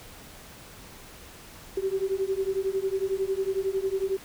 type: beating tone pair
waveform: sine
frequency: 380 / 391 Hz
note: F#4 / G4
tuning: +46 / -4 cents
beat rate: 11 Hz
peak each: -28 dBFS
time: 1.77-4.17 s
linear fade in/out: 5 ms
effects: pink hiss -47 dBFS RMS until 4.24 s